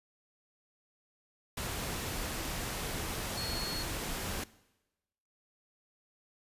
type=tone in noise; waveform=sine; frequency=4331 Hz; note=C#8; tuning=41 cents flat; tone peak=-37 dBFS; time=3.37-3.83 s; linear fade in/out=5 ms; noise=pink; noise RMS=-37 dBFS; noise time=1.57-4.44 s; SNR=-3 dB; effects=noise-tail reverb RT60 1.0 s tail -20 dB re dry + resampled to 32000 Hz